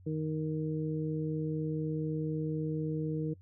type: harmonic tone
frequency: 155.9 Hz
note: D#3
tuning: 4 cents sharp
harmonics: 1 / 2 / 3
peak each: -33 / -36 / -38 dBFS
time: 0.06-3.34 s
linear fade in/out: 10 ms
effects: noise-tail reverb RT60 0.1 s tail -23 dB re dry + added 92 Hz sine -53 dBFS peak until 3.41 s